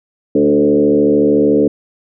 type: tone with frequency modulation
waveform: sine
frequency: 365.9 Hz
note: F#4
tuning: 19 cents flat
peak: -8 dBFS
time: 0.35-1.68 s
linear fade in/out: 5 ms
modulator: 73.6 Hz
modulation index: 1.9
effects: none

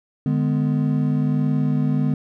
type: chord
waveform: triangle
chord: G# diminished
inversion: second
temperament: just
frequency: 149.51 / 207.7 / 249.2 Hz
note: D3 / G#3 / B3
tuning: +31 / 0 / +16 cents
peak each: -18 / -23 / -20 dBFS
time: 0.26-2.14 s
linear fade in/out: 2 ms
effects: none

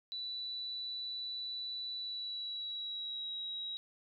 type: tone with pitch glide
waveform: sine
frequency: 3963 to 3841 Hz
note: B7 to B7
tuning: +5 to -49 cents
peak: -38 dBFS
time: 0.12-3.77 s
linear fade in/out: 0 ms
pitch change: -54 cents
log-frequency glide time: 1.96-3.32 s
effects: none

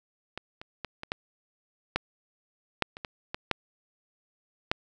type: clicks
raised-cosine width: 0.3 ms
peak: -19 / -25 / -18 / -21 / -13 / -9 / -7 / -25 / -19 / -16 / -8 / -8 dBFS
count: 12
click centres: 0.376 / 0.615 / 0.847 / 1.034 / 1.119 / 1.96 / 2.823 / 2.969 / 3.048 / 3.345 / 3.513 / 4.715 s
effects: none

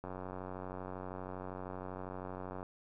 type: click train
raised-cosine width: 1 ms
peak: -29 dBFS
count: 241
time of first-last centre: 0.04-2.629 s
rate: 92.7 Hz
effects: none

